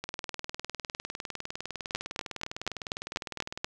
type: two click trains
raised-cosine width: 0.2 ms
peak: -12 / -18 dBFS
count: 8 / 71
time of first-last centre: 1.95-3.645 / 0.04-3.575 s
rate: 4.13 / 19.8 Hz
effects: none